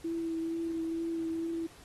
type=tone with vibrato; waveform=sine; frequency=329.6 Hz; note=E4; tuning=in tune; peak=-31 dBFS; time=0.04-1.67 s; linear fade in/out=10 ms; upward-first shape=triangle; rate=2.2 Hz; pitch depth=20 cents each way; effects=pink hiss -56 dBFS RMS until 1.84 s + AAC 32 kbps